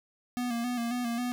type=tone with vibrato; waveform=square; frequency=240 Hz; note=B3; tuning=49 cents flat; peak=-30 dBFS; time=0.37-1.32 s; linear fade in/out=0 ms; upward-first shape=square; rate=3.7 Hz; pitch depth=44 cents each way; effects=none